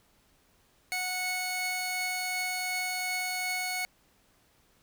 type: tone pair together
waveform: sawtooth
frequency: 734.1 / 2205 Hz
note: F#5 / C#7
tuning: -14 / -10 cents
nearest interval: octave + perfect fifth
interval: 1904 cents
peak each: -32 / -28 dBFS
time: 0.92-3.85 s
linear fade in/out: 0 ms
effects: pink hiss -66 dBFS RMS until 4.82 s